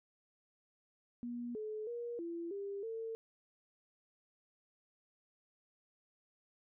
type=tone with pitch steps; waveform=sine; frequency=240.3 / 429.9 / 474.9 / 338.4 / 399.3 / 450.7 Hz; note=B3 / A4 / A#4 / E4 / G4 / A4; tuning=-47 / -40 / +32 / +45 / +32 / +42 cents; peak=-39 dBFS; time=1.23-3.15 s; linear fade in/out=0 ms; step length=320 ms; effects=none